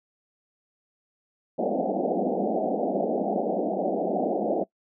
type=band-pass noise; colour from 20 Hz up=white; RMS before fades=-26 dBFS; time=1.58-4.64 s; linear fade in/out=10 ms; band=180 to 770 Hz; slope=96 dB/octave; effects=noise-tail reverb RT60 0.1 s tail -22 dB re dry